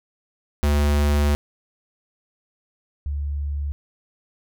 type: tone pair in turn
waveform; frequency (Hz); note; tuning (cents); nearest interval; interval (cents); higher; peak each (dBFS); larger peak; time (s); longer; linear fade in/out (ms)
square / sine; 73 / 71.91; D2 / D2; -10 / -36; unison; 26; first; -17 / -23; first; 0.63-1.35 / 3.06-3.72; first; 0
effects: none